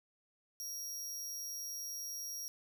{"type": "tone", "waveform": "sawtooth", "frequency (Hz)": 5650, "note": "F8", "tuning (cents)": 19, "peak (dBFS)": -38, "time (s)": [0.6, 2.48], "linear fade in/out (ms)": 0, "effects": []}